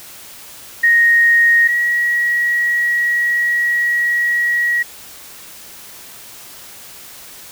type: tone pair in turn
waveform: sine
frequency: 1867 / 1910.6 Hz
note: A#6 / A#6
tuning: +2 / +42 cents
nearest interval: unison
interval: 40 cents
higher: second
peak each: -8 / -13 dBFS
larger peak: first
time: 0.83-1.68 / 1.68-4.83 s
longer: second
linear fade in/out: 10 ms
effects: white hiss -37 dBFS RMS until 7.51 s